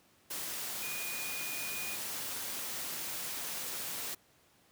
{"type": "tone in noise", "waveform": "sine", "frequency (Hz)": 2456, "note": "D#7", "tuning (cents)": -23, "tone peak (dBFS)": -41, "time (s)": [0.82, 1.96], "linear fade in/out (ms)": 10, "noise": "white", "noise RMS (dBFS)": -39, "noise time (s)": [0.3, 4.15], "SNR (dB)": -5, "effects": ["pink hiss -66 dBFS RMS until 4.71 s", "high-pass 100 Hz 12 dB/octave"]}